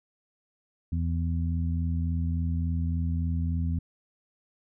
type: harmonic tone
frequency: 83.5 Hz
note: E2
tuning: 23 cents sharp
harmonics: 1 / 2 / 3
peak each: -26 / -32 / -36 dBFS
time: 0.92-3.79 s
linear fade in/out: 5 ms
effects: none